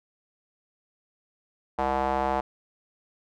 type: tone with band-pass filter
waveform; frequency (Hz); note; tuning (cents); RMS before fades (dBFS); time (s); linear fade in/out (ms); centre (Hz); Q
square; 66.9; C2; +39; -26; 1.78-2.41; 10; 810; 2.8
effects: none